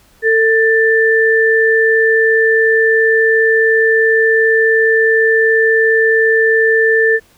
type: tone pair together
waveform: sine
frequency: 447.6 / 1771.4 Hz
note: A4 / A6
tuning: +30 / +11 cents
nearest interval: 2 octaves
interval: 2381 cents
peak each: -11 dBFS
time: 0.22-7.2 s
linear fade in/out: 50 ms
effects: pink hiss -50 dBFS RMS until 7.37 s